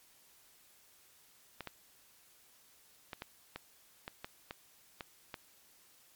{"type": "clicks", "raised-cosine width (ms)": 0.3, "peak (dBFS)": -25, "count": 10, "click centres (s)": [1.607, 1.673, 3.132, 3.221, 3.56, 4.079, 4.245, 4.509, 5.008, 5.342], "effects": ["white hiss -64 dBFS RMS until 6.15 s", "MP3 96 kbps"]}